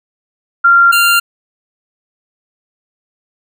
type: tone pair in turn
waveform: sine / 25% pulse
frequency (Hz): 1385 / 1390.5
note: F6 / F6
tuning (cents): -15 / -8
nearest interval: unison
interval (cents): 7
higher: second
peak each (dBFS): -4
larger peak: neither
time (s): 0.64-0.92 / 0.92-1.2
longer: neither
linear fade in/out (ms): 10
effects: none